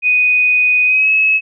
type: tone with pitch glide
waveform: sine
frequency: 2489 to 2577 Hz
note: D#7 to E7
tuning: 0 to -40 cents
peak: -9 dBFS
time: 0.02-1.41 s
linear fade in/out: 50 ms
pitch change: +60 cents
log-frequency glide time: 0.85-1.1 s
effects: none